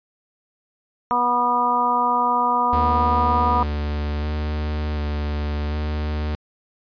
harmonic tone, 243.9 Hz, B3, 21 cents flat, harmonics 1 / 2 / 3 / 4 / 5, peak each -29 / -30 / -25 / -19 / -22 dBFS, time 1.11-3.63 s, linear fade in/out 0 ms
45% pulse tone with vibrato, 74.8 Hz, D2, 32 cents sharp, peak -22 dBFS, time 2.73-6.35 s, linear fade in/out 0 ms, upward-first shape square, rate 0.67 Hz, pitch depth 16 cents each way
effects resampled to 11025 Hz

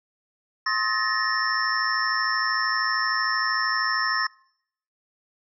sine tone cluster, 1062 / 1273 / 1750 / 1863 / 5360 Hz, C6 / D#6 / A6 / A#6 / E8, +25 / +39 / -10 / -2 / +28 cents, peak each -28 dBFS, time 0.66-4.27 s, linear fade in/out 5 ms, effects noise-tail reverb RT60 0.7 s tail -25 dB re dry

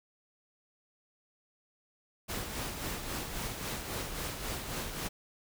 pink noise with tremolo, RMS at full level -36 dBFS, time 2.28-5.09 s, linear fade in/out 20 ms, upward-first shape sine, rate 3.7 Hz, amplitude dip 45%, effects none

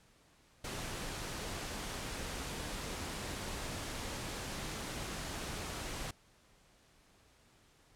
pink noise, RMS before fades -41 dBFS, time 0.64-6.11 s, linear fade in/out 5 ms, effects pink hiss -66 dBFS RMS until 7.95 s + low-pass 10000 Hz 12 dB/octave

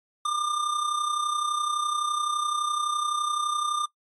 square tone with amplitude modulation, 1200 Hz, D6, 37 cents sharp, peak -23 dBFS, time 0.25-3.86 s, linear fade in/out 5 ms, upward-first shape sine, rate 31.8 Hz, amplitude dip 55%, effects noise-tail reverb RT60 0.1 s tail -20 dB re dry + MP3 48 kbps

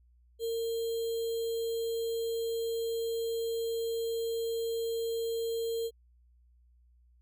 sine tone with sample-and-hold, 457.6 Hz, A#4, 32 cents flat, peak -30 dBFS, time 0.39-5.91 s, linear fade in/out 50 ms, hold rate 3675 Hz, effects added 60 Hz sine -60 dBFS peak until 7.21 s

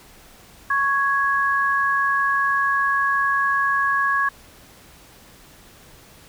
sine tone pair together, 1108.7 / 1663.6 Hz, C#6 / G#6, 0 / +2 cents, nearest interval perfect fifth, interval 702 cents, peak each -20 dBFS, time 0.7-4.29 s, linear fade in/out 5 ms, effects pink hiss -48 dBFS RMS until 6.28 s

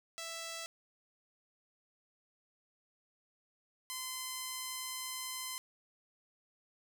5% pulse tone pair in turn, 661 / 1029.4 Hz, E5 / C6, +5 / -29 cents, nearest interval minor sixth, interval 766 cents, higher second, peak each -30 / -27 dBFS, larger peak second, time 0.18-0.66 / 3.9-5.58 s, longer second, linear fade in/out 0 ms, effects none

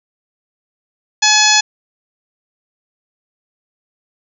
harmonic tone, 850 Hz, G#5, 40 cents sharp, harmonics 1 / 2 / 3 / 4 / 5 / 6 / 7 / 8, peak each -17 / -17 / -17 / -17 / -17 / -17 / -17 / -17 dBFS, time 1.22-1.61 s, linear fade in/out 10 ms, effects none

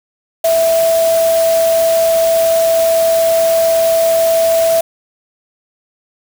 sine tone in noise, 659.3 Hz, E5, in tune, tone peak -9 dBFS, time 0.44-4.81 s, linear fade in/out 5 ms, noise white, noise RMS -23 dBFS, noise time 0.44-4.81 s, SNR +11 dB, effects none

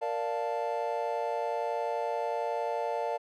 triangle chord, Bb major seventh, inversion none, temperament equal, 466.2 / 587.3 / 698.5 / 880 Hz, Bb4 / D5 / F5 / A5, 0 / 0 / 0 / 0 cents, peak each -33 dBFS, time 0.01-3.18 s, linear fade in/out 20 ms, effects none

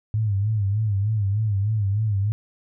sine tone with vibrato, 103.83 Hz, G#2, in tune, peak -19 dBFS, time 0.14-2.32 s, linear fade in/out 0 ms, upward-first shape sine, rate 3.3 Hz, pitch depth 110 cents each way, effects none

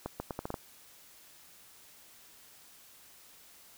accelerating click train, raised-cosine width 1 ms, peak -21 dBFS, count 7, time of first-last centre 0.06-0.542 s, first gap 140 ms, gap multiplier 0.77, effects white hiss -57 dBFS RMS until 3.77 s

